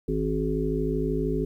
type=harmonic tone; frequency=53 Hz; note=G#1; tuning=36 cents sharp; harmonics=1 / 3 / 5 / 7 / 8; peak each=-30 / -30 / -30 / -30 / -30 dBFS; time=0.08-1.45 s; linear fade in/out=5 ms; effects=10-bit